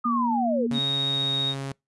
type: linear sweep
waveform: sine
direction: down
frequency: 1247 to 425.4 Hz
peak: -23 dBFS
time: 0.04-0.67 s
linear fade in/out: 10 ms
type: tone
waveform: sine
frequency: 237 Hz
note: A#3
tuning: 29 cents sharp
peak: -24 dBFS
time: 0.05-0.79 s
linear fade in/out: 10 ms
type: tone with pitch glide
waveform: sawtooth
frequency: 138.6 to 136.61 Hz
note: C#3 to C#3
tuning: 0 to -25 cents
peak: -26 dBFS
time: 0.71-1.72 s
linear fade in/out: 0 ms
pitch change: -25 cents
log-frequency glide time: 1-1.55 s
type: tone with vibrato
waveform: sine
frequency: 3746 Hz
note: A#7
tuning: 8 cents sharp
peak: -23 dBFS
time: 0.73-1.55 s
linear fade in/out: 50 ms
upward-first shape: sine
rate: 15 Hz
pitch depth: 12 cents each way
effects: noise-tail reverb RT60 0.2 s tail -26 dB re dry + resampled to 24000 Hz